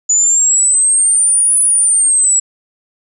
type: exponential two-way sweep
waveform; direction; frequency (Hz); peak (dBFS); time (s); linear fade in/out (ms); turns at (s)
sine; up then down; 6920 to 9956 to 7700; -8; 0.09-2.4; 10; 1.6
effects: none